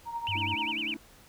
sine tone with tremolo, 932.3 Hz, A#5, in tune, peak -29 dBFS, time 0.05-0.74 s, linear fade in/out 50 ms, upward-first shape triangle, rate 11 Hz, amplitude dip 75%
sine tone with vibrato, 2637 Hz, E7, in tune, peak -30 dBFS, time 0.27-0.94 s, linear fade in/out 0 ms, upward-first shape sine, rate 10 Hz, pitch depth 270 cents each way
sine tone, 98 Hz, G2, in tune, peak -34 dBFS, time 0.28-0.55 s, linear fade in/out 10 ms
triangle chord, A suspended fourth, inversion none, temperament equal with one note detuned, 220 / 293.7 / 324.7 Hz, A3 / D4 / E4, 0 / 0 / -26 cents, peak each -41 / -40 / -39 dBFS, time 0.35-0.97 s, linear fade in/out 5 ms
effects pink hiss -56 dBFS RMS until 1.28 s

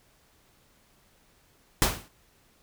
pink noise with exponential decay, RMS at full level -18 dBFS, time 1.82-2.08 s, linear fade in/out 0 ms, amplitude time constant 56 ms, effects pink hiss -63 dBFS RMS until 2.62 s

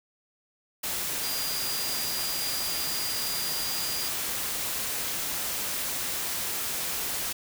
sine tone in noise, 4824 Hz, D8, 46 cents sharp, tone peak -33 dBFS, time 1.23-4.09 s, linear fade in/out 10 ms, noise white, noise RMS -31 dBFS, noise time 0.83-7.33 s, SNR -5 dB, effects none

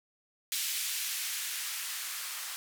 violet noise with band-pass filter sweep, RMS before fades -36 dBFS, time 0.52-2.56 s, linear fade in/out 0 ms, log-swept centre 2700 to 1200 Hz, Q 1, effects none

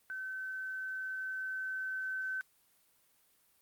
sine tone with level ramp, 1530 Hz, G6, 42 cents flat, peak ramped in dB -38 to -34 dBFS, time 0.1-2.41 s, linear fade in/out 0 ms, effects white hiss -70 dBFS RMS until 3.61 s + Opus 32 kbps

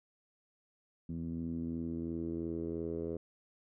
10% pulse tone with low-pass filter sweep, 82.9 Hz, E2, 10 cents sharp, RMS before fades -38 dBFS, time 1.09-3.17 s, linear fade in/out 5 ms, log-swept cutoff 210 to 460 Hz, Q 3.3, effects none

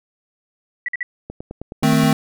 sine tone bursts, 1953 Hz, B6, 20 cents flat, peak -20 dBFS, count 3, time 0.86-1.03 s, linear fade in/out 2 ms, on 24 ms, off 49 ms
click train, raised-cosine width 2 ms, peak -17 dBFS, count 8, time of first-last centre 1.3-2.037 s, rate 9.5 Hz
square chord, A diminished, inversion second, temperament equal with one note detuned, 155.56 / 220 / 260.4 Hz, Eb3 / A3 / C4, 0 / 0 / -8 cents, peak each -18 dBFS, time 1.83-2.13 s, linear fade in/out 2 ms
effects none

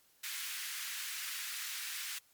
pink high-pass noise, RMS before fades -41 dBFS, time 0.23-2.19 s, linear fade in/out 10 ms, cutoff 1600 Hz, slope 24 dB/octave, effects white hiss -68 dBFS RMS until 2.33 s + MP3 96 kbps

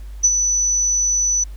sine tone with ADSR envelope, 5970 Hz, F#8, 15 cents sharp, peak -8 dBFS, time 0.23-1.44 s, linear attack 18 ms, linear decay 45 ms, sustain -7 dB, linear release 6 ms, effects added 50 Hz sine -30 dBFS peak until 1.56 s + pink hiss -52 dBFS RMS until 1.56 s

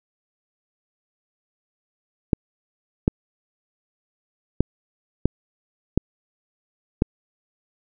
clicks, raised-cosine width 3 ms, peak -3 dBFS, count 6, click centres 2.332 / 3.079 / 4.606 / 5.256 / 5.976 / 7.021 s, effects none

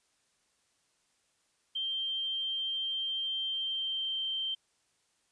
sine tone with pitch glide, 3153 to 3133 Hz, G7 to G7, +9 to -2 cents, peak -31 dBFS, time 1.75-4.55 s, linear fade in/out 10 ms, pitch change -11 cents, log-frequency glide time 3.26-4.24 s, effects white hiss -73 dBFS RMS until 5.31 s + resampled to 22050 Hz

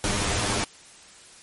pink noise with comb filter, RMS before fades -25 dBFS, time 0.04-0.64 s, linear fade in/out 0 ms, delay 9.9 ms, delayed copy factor +0.95, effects white hiss -49 dBFS RMS until 1.42 s + MP3 48 kbps

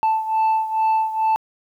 sine beating tone pair, 880 / 882.3 Hz, A5 / A5, 0 / +5 cents, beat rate 2.3 Hz, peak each -16 / -20 dBFS, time 0.03-1.36 s, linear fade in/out 0 ms, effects tanh soft clip ceiling -14 dBFS + 9-bit

